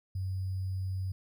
sine tone with sample-and-hold, 94.2 Hz, F#2, 32 cents sharp, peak -31 dBFS, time 0.15-1.12 s, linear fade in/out 5 ms, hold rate 4900 Hz, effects none

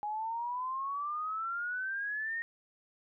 sine exponential sweep, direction up, 828 to 1864.7 Hz, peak -33 dBFS, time 0.03-2.42 s, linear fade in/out 0 ms, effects none

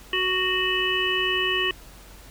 harmonic tone, 370.8 Hz, F#4, 4 cents sharp, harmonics 1 / 3 / 5 / 7 / 8, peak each -28 / -31 / -27 / -29 / -25 dBFS, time 0.13-1.71 s, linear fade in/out 2 ms, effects added 47 Hz sine -46 dBFS peak until 2.3 s + pink hiss -48 dBFS RMS until 2.3 s

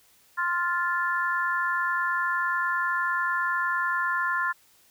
sine chord, F major, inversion second, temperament just, 1047.7 / 1396.9 / 1746.1 Hz, C6 / F6 / A6, +2 / 0 / -14 cents, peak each -28 dBFS, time 0.37-4.53 s, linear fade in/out 20 ms, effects white hiss -60 dBFS RMS until 4.9 s

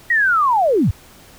sine linear sweep, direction down, 1928 to 64.4 Hz, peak -12 dBFS, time 0.1-0.91 s, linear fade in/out 5 ms, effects pink hiss -45 dBFS RMS until 1.38 s

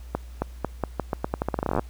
accelerating click train, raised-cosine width 1 ms, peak -10 dBFS, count 22, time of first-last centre 0.15-1.794 s, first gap 270 ms, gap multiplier 0.84, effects added 60 Hz sine -38 dBFS peak until 1.89 s + pink hiss -55 dBFS RMS until 1.89 s

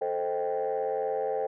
sine chord, A half-diminished seventh, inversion none, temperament equal, 440 / 523.3 / 622.3 / 784 Hz, A4 / C5 / Eb5 / G5, 0 / 0 / 0 / 0 cents, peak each -30 / -30 / -35 / -32 dBFS, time 0.01-1.47 s, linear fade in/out 10 ms, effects tanh soft clip ceiling -21 dBFS

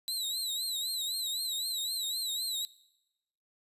sawtooth tone with vibrato, 3951 Hz, B7, in tune, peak -29 dBFS, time 0.08-2.65 s, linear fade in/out 0 ms, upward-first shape triangle, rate 3.9 Hz, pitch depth 130 cents each way, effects noise-tail reverb RT60 0.9 s tail -20 dB re dry + resampled to 32000 Hz

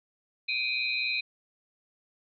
sine tone cluster, 2368 / 2492 / 3785 / 4056 Hz, D7 / D#7 / A#7 / B7, +14 / +2 / +26 / +45 cents, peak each -33 / -30 / -39 / -33 dBFS, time 0.48-1.21 s, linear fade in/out 10 ms, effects none

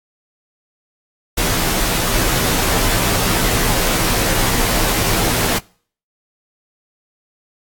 pink noise with comb filter, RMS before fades -17 dBFS, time 1.37-5.59 s, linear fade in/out 10 ms, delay 14 ms, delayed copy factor -0.8, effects noise-tail reverb RT60 0.5 s tail -25 dB re dry + AAC 64 kbps

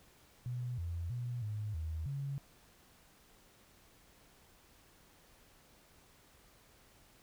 sine tone with pitch steps, 123.2 / 85.1 / 121.6 / 106 / 79.5 / 139.1 Hz, B2 / F2 / B2 / G#2 / D#2 / C#3, -4 / -44 / -26 / +36 / +38 / +6 cents, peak -36 dBFS, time 0.46-2.38 s, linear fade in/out 0 ms, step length 320 ms, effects pink hiss -64 dBFS RMS until 7.22 s

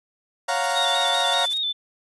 30% pulse chord, Gb major seventh, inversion second, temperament equal, 554.4 / 698.5 / 740 / 932.3 Hz, Db5 / F5 / Gb5 / Bb5, 0 / 0 / 0 / 0 cents, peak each -26 / -23 / -26 / -24 dBFS, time 0.48-1.46 s, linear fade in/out 10 ms
blue noise with tremolo, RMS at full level -33 dBFS, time 0.63-1.58 s, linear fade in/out 10 ms, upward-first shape sine, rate 16 Hz, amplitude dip 90%
sine tone with vibrato, 3624 Hz, A#7, 50 cents flat, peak -22 dBFS, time 0.75-1.73 s, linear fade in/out 20 ms, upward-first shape square, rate 5.1 Hz, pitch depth 50 cents each way
effects resampled to 24000 Hz

